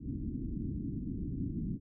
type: low-pass noise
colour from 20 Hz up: white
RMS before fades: -37 dBFS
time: 0-1.8 s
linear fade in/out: 50 ms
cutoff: 300 Hz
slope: 48 dB/octave
effects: none